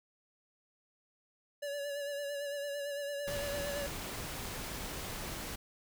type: tone with vibrato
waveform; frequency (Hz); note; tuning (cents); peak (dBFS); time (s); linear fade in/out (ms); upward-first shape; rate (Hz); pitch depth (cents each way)
square; 571; D5; -49; -37; 1.62-3.87; 10; sine; 8.9; 34
type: noise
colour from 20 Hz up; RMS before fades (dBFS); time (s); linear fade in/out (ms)
pink; -41; 3.27-5.56; 10
effects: none